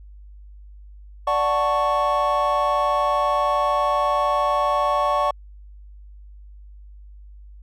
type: chord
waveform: triangle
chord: D major seventh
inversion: none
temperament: equal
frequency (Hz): 587.3 / 740 / 880 / 1108.7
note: D5 / F#5 / A5 / C#6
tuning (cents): 0 / 0 / 0 / 0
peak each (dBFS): -21 / -24 / -25 / -19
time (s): 1.27-5.31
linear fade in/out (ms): 5
effects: added 50 Hz sine -40 dBFS peak until 7.62 s